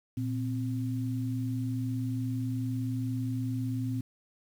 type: tone pair together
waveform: sine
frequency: 117.07 / 259.5 Hz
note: A#2 / C4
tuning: +8 / -14 cents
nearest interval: octave + major second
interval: 1378 cents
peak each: -31 / -33 dBFS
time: 0.17-4.01 s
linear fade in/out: 5 ms
effects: 9-bit